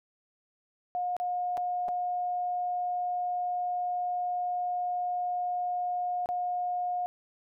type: tone with dropouts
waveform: sine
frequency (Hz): 717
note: F5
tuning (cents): +45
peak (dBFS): -28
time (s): 0.95-7.06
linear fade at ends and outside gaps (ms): 0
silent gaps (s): 1.166-1.2 / 1.571-1.577 / 1.883-1.888 / 6.259-6.289
effects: none